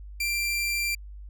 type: tone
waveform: sawtooth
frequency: 2364 Hz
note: D7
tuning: 11 cents sharp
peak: -22 dBFS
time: 0.2-0.95 s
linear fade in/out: 5 ms
effects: added 50 Hz sine -39 dBFS peak until 1.29 s